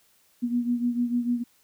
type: beating tone pair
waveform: sine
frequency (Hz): 240 / 246.7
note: B3 / B3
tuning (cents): -49 / -2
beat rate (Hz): 6.7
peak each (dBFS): -24 / -29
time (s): 0.42-1.44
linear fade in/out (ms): 20
effects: white hiss -63 dBFS RMS until 1.63 s